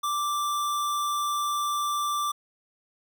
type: tone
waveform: square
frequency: 1174.7 Hz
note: D6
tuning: in tune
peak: -26 dBFS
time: 0.03-2.32 s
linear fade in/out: 10 ms
effects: none